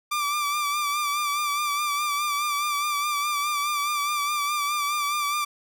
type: tone with vibrato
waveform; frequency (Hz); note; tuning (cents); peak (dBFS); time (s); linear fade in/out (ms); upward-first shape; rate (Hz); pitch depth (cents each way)
sawtooth; 1174.7; D6; 0; -20; 0.11-5.45; 10; sine; 4.8; 41
effects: none